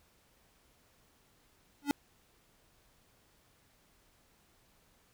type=tone with exponential growth; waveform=square; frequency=285.5 Hz; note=D4; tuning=49 cents flat; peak=-23 dBFS; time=1.82-1.91 s; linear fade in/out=0 ms; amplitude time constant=18 ms; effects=pink hiss -68 dBFS RMS until 5.13 s